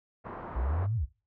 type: low-pass noise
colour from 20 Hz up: white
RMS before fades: -41 dBFS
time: 0.24-0.87 s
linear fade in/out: 20 ms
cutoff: 1200 Hz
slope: 24 dB/octave
type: exponential two-way sweep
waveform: sine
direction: up then down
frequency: 54.9 to 120 to 54.9 Hz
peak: -27 dBFS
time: 0.55-1.06 s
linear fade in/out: 20 ms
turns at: 0.96 s
effects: noise-tail reverb RT60 0.3 s tail -19 dB re dry